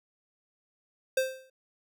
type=tone with exponential decay; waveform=square; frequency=523.3 Hz; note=C5; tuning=in tune; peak=-22 dBFS; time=1.17-1.5 s; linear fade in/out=5 ms; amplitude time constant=71 ms; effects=none